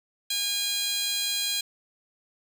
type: tone with high-pass filter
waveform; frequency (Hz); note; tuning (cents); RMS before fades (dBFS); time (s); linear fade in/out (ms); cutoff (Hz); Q
15% pulse; 815; G#5; -33; -28; 0.3-1.61; 5; 4200; 2.3
effects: none